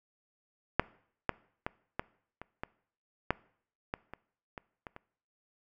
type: clicks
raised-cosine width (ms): 0.5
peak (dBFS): -7 / -12 / -18 / -16 / -27 / -21 / -11 / -18 / -27 / -26 / -27 / -30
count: 12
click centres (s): 0.796 / 1.293 / 1.665 / 1.995 / 2.416 / 2.635 / 3.306 / 3.939 / 4.136 / 4.578 / 4.868 / 4.964
effects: noise-tail reverb RT60 0.6 s tail -22 dB re dry